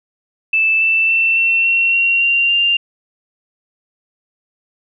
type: tone with pitch steps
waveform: sine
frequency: 2637 / 2658 / 2680 / 2702 / 2724 / 2746 / 2768 / 2791 Hz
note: E7 / E7 / E7 / E7 / F7 / F7 / F7 / F7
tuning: 0 / +14 / +28 / +42 / -44 / -30 / -16 / -2 cents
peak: -11 dBFS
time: 0.53-2.77 s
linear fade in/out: 5 ms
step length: 280 ms
effects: none